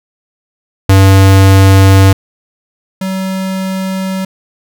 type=tone pair in turn; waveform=square; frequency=96.6 / 189.77 Hz; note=G2 / F#3; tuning=-25 / +44 cents; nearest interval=octave; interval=1169 cents; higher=second; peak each=-3 / -15 dBFS; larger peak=first; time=0.89-2.13 / 3.01-4.25 s; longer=neither; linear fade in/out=5 ms; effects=none